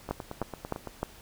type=two click trains; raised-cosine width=1 ms; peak=-22 / -15 dBFS; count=8 / 4; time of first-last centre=0.09-0.873 / 0.11-1.03 s; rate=8.94 / 3.26 Hz; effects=pink hiss -52 dBFS RMS until 1.21 s